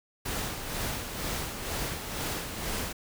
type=noise with tremolo; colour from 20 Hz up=pink; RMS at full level=-32 dBFS; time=0.25-2.93 s; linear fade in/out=10 ms; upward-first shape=sine; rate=2.1 Hz; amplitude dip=50%; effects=none